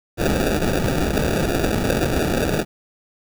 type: noise with sample-and-hold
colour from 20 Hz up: blue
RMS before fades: -20 dBFS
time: 0.17-2.65 s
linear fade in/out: 50 ms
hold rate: 1050 Hz
effects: none